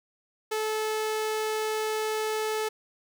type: tone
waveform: sawtooth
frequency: 433.8 Hz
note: A4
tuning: 25 cents flat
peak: -23 dBFS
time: 0.51-2.69 s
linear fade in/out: 10 ms
effects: none